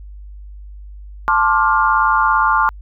sine chord, D minor seventh, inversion second, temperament just, 881 / 1057.2 / 1174.7 / 1409.6 Hz, A5 / C6 / D6 / F6, +2 / +18 / 0 / +16 cents, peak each -17 dBFS, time 1.28-2.69 s, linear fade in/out 0 ms, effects added 50 Hz sine -32 dBFS peak until 2.81 s

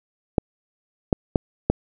clicks, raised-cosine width 2 ms, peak -3 dBFS, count 4, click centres 0.382 / 1.128 / 1.358 / 1.7 s, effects none

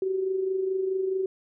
sine tone with amplitude modulation, 379.9 Hz, F#4, 46 cents sharp, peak -22 dBFS, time 0.02-1.26 s, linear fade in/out 2 ms, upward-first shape sine, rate 24.7 Hz, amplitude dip 50%, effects none

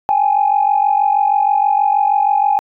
sine tone pair together, 799.7 / 846 Hz, G5 / G#5, +34 / +32 cents, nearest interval minor second, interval 98 cents, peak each -13 dBFS, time 0.09-2.59 s, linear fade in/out 0 ms, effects tanh soft clip ceiling -4 dBFS

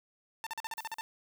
sawtooth tone bursts, 896 Hz, A5, 31 cents sharp, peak -32 dBFS, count 9, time 0.44-1.01 s, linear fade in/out 0 ms, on 26 ms, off 42 ms
violet noise with exponential decay, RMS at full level -45 dBFS, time 0.77-1.01 s, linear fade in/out 5 ms, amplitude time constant 51 ms
effects none

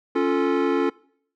square chord, Db augmented, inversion none, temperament equal, 277.2 / 349.2 / 440 Hz, Db4 / F4 / A4, 0 / 0 / 0 cents, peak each -24 dBFS, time 0.15-0.9 s, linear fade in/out 10 ms, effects noise-tail reverb RT60 0.6 s tail -23 dB re dry + low-pass 2000 Hz 12 dB/octave

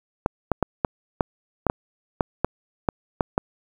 clicks, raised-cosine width 1 ms, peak -5 dBFS, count 12, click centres 0.261 / 0.517 / 0.627 / 0.848 / 1.208 / 1.667 / 1.699 / 2.208 / 2.446 / 2.888 / 3.208 / 3.379 s, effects 7-bit

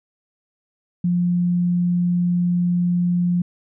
sine tone, 176.1 Hz, F3, 15 cents sharp, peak -16 dBFS, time 1.04-3.42 s, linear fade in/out 5 ms, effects none

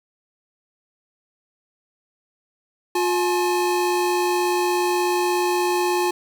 square tone pair together, 356.2 / 850 Hz, F4 / G#5, +34 / +40 cents, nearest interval octave + minor third, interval 1506 cents, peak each -21 / -24 dBFS, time 2.95-6.11 s, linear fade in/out 5 ms, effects 9-bit

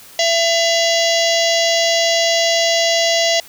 harmonic tone with a mistuned harmonic, 670 Hz, E5, 28 cents sharp, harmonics 1 / 3 / 4 / 5 / 6 / 7 / 8 / 9 / 10, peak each -16 / -21 / -22 / -23 / -24 / -24 / -25 / -26 / -26 dBFS, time 0.19-3.4 s, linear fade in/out 2 ms, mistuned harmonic 4, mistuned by +99 cents, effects white hiss -41 dBFS RMS until 3.48 s

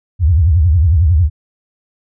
sine tone with vibrato, 82 Hz, E2, 9 cents flat, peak -7 dBFS, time 0.19-1.3 s, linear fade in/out 50 ms, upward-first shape triangle, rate 11 Hz, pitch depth 300 cents each way, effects none

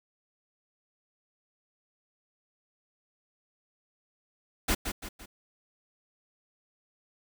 pink noise with echo, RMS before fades -26 dBFS, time 4.68-4.75 s, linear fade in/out 10 ms, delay 170 ms, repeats 3, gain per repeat -7 dB, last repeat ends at 5.26 s, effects none

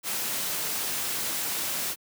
white noise, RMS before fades -30 dBFS, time 0.03-1.96 s, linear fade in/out 50 ms, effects high-pass 100 Hz 12 dB/octave

